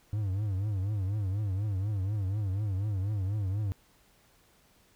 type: tone with vibrato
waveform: triangle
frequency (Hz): 100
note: G2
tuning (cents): +35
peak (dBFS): -26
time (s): 0.13-3.72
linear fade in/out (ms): 0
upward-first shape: triangle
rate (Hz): 4.1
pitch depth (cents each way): 160
effects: pink hiss -64 dBFS RMS until 4.95 s